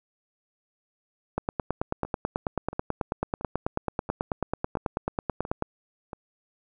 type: two click trains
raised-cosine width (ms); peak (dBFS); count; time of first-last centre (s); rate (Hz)
1; -12 / -22; 40 / 7; 1.38-5.624 / 2.05-6.132; 9.19 / 1.47
effects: none

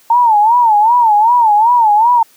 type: tone with vibrato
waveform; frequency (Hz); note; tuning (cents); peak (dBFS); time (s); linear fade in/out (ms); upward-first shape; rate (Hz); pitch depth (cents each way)
sine; 900; A5; +39; -6; 0.1-2.23; 5; sine; 2.6; 150
effects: white hiss -48 dBFS RMS until 2.36 s + high-pass 150 Hz 12 dB/octave

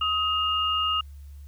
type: tone pair together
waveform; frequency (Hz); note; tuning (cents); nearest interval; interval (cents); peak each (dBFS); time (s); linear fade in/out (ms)
sine; 1261 / 2831; D#6 / F7; +23 / +23; octave + major second; 1400; -25; 0.01-1.01; 5
effects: added 71 Hz sine -40 dBFS peak until 1.47 s + white hiss -64 dBFS RMS until 1.47 s

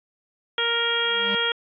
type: harmonic tone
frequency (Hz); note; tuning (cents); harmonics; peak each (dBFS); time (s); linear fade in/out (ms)
467.4; A#4; +5; 1 / 2 / 3 / 4 / 5 / 6 / 7; -29 / -33 / -27 / -30 / -33 / -33 / -24; 0.58-1.52; 2
type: tone with exponential growth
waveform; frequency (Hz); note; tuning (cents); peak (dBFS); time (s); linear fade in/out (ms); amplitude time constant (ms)
square; 200; G3; +35; -28; 0.96-1.35; 2; 83
effects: resampled to 11025 Hz

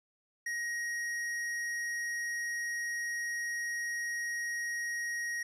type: tone with hard clipping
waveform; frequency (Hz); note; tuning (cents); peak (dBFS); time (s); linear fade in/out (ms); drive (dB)
sine; 1885; A#6; +19; -35; 0.46-5.43; 5; 11
effects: resampled to 32000 Hz

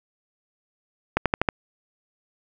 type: accelerating click train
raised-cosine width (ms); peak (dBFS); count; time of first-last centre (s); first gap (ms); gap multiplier
0.5; -4; 5; 1.17-1.488; 87; 0.94
effects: none

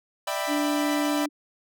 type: chord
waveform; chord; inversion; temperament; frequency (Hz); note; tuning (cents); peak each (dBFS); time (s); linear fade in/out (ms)
sawtooth; E minor seventh; third; equal with one note detuned; 594.2 / 659.3 / 784 / 987.8; D5 / E5 / G5 / B5; +20 / 0 / 0 / 0; -27 / -28 / -30 / -29; 0.27-1.26; 5
type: tone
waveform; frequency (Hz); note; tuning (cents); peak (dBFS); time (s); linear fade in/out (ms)
sine; 293.7; D4; 0; -24; 0.47-1.29; 50
effects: none

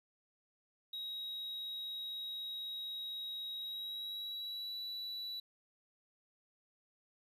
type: tone with pitch glide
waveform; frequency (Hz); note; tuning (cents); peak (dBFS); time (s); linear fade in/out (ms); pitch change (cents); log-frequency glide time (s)
triangle; 3809 to 3943; A#7 to B7; +37 to -4; -39; 0.93-5.4; 5; +59; 3.54-4.77
effects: 12-bit

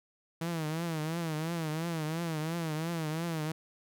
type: tone with vibrato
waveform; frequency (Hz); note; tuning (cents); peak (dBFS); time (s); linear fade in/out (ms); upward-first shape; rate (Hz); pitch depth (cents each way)
sawtooth; 161.7; E3; -33; -28; 0.41-3.52; 5; triangle; 2.9; 120
effects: none

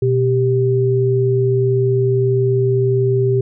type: tone pair together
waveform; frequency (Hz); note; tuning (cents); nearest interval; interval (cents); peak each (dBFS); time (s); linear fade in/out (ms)
sine; 123.47 / 392; B2 / G4; 0 / 0; octave + minor sixth; 2000; -15; 0.02-3.41; 5
effects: none

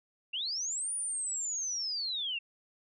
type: linear two-way sweep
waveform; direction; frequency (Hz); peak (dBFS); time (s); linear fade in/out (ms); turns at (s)
sine; up then down; 2665 to 9630 to 2665; -32; 0.33-2.39; 10; 0.94
effects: none

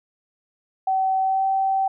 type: tone with pitch glide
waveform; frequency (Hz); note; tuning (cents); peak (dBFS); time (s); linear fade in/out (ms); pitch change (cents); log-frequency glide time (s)
sine; 763 to 772.3; G5 to G5; -47 to -26; -18; 0.87-1.88; 5; +21; 1.21-1.46
effects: none

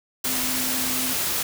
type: tone in noise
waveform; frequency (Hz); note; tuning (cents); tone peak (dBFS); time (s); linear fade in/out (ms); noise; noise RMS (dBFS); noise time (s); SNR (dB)
sine; 256.2; C4; -36; -32; 0.26-1.14; 5; white; -25; 0.24-1.43; -10
effects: none

